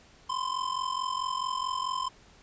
square ring-modulated tone, 1035 Hz, C6, 19 cents flat, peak -27 dBFS, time 0.29-2.09 s, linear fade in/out 10 ms, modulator 22.3 Hz, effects pink hiss -57 dBFS RMS until 2.42 s + resampled to 16000 Hz

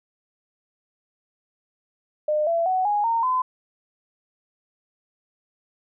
sine tone with pitch steps, 606 / 672.4 / 746.1 / 827.8 / 918.5 / 1019.2 Hz, D#5 / E5 / F#5 / G#5 / A#5 / C6, -46 / +34 / +14 / -6 / -26 / -46 cents, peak -19 dBFS, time 2.28-3.42 s, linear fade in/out 5 ms, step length 190 ms, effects none

